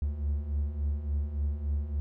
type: beating tone pair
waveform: triangle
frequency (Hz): 70 / 73.5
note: C#2 / D2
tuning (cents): +18 / +2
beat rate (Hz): 3.5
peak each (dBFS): -33 / -27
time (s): 0.02-2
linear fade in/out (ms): 0
effects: none